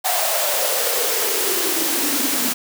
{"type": "noise with high-pass filter sweep", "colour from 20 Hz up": "white", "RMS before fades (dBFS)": -20, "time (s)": [0.04, 2.54], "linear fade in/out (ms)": 20, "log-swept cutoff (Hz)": [730, 240], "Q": 7.2, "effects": []}